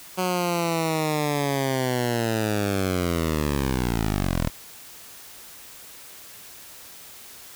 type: linear sweep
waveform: 10% pulse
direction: down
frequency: 185 to 38.59 Hz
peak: -14 dBFS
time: 0.17-4.5 s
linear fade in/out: 20 ms
effects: white hiss -44 dBFS RMS until 7.55 s